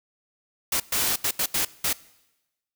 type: noise bursts at uneven times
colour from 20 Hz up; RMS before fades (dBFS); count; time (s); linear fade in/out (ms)
white; -24; 6; 0.72-0.8 / 0.92-1.16 / 1.24-1.31 / 1.39-1.46 / 1.54-1.65 / 1.84-1.93; 5
effects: noise-tail reverb RT60 1.0 s tail -21 dB re dry